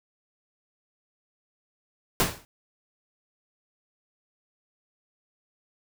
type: noise with exponential decay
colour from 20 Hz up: pink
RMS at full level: -19 dBFS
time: 2.2-2.45 s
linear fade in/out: 0 ms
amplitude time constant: 53 ms
effects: none